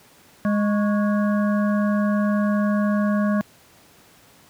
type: harmonic tone with a mistuned harmonic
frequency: 206.9 Hz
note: G#3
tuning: 6 cents flat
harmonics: 1 / 3 / 5 / 7 / 8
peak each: -18 / -27 / -31 / -37 / -34 dBFS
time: 0.45-3.41 s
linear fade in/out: 0 ms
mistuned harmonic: 5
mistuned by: +120 cents
effects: pink hiss -52 dBFS RMS until 4.49 s + high-pass 100 Hz 12 dB/octave